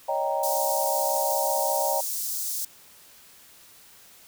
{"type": "chord", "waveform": "sine", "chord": "Eb dominant seventh", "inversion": "third", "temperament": "equal with one note detuned", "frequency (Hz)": [556.9, 622.3, 784, 932.3], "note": ["Db5", "Eb5", "G5", "Bb5"], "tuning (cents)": [8, 0, 0, 0], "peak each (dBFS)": -29, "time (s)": [0.08, 2.01], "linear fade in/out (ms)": 10}
{"type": "high-pass noise", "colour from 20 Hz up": "white", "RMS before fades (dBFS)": -30, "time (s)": [0.43, 2.65], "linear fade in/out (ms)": 5, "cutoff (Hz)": 5100, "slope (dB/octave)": 24}
{"effects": ["white hiss -52 dBFS RMS until 4.27 s"]}